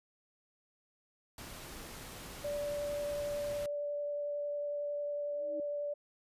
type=noise; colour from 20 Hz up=pink; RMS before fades=-47 dBFS; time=1.38-3.66 s; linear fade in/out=2 ms
type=tone with vibrato; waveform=sine; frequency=582 Hz; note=D5; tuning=16 cents flat; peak=-34 dBFS; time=2.44-5.94 s; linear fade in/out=10 ms; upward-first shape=triangle; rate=11 Hz; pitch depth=9 cents each way
type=tone with exponential growth; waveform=sine; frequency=311.1 Hz; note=D#4; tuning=in tune; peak=-39 dBFS; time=5.26-5.6 s; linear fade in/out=2 ms; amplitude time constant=73 ms
effects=resampled to 32000 Hz